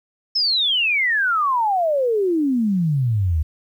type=exponential sweep; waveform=sine; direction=down; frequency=5330 to 73.42 Hz; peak=-16 dBFS; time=0.35-3.43 s; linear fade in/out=10 ms; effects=9-bit